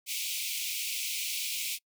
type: high-pass noise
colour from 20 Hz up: pink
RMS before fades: -34 dBFS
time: 0.06-1.79 s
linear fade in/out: 50 ms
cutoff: 2200 Hz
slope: 96 dB/octave
effects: noise-tail reverb RT60 0.1 s tail -26 dB re dry